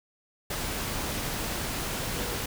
sine tone in noise, 483.2 Hz, B4, 38 cents flat, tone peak -41 dBFS, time 2.15-2.35 s, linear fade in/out 5 ms, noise pink, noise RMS -32 dBFS, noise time 0.5-2.46 s, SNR -12 dB, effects none

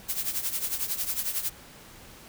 blue noise with tremolo, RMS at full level -27 dBFS, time 0.08-1.5 s, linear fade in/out 20 ms, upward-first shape triangle, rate 11 Hz, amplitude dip 80%, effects pink hiss -49 dBFS RMS until 2.28 s

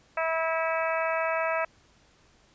harmonic tone, 324.9 Hz, E4, 25 cents flat, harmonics 2 / 3 / 4 / 5 / 6 / 7 / 8, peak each -28 / -33 / -32 / -35 / -37 / -37 / -37 dBFS, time 0.17-1.65 s, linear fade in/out 5 ms, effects pink hiss -61 dBFS RMS until 2.54 s + resampled to 16000 Hz

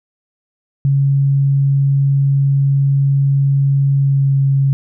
sine tone with pitch glide, 138.5 to 137.15 Hz, C#3 to C#3, -1 to -18 cents, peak -10 dBFS, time 0.85-4.73 s, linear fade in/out 0 ms, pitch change -17 cents, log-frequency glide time 3.96-4.36 s, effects none

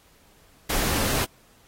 pink noise, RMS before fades -25 dBFS, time 0.69-1.25 s, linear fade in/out 10 ms, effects pink hiss -58 dBFS RMS until 1.67 s + AAC 48 kbps

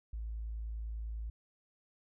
triangle tone with tanh clipping, 55 Hz, A1, in tune, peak -37 dBFS, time 0.13-1.3 s, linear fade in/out 5 ms, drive 4 dB, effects none

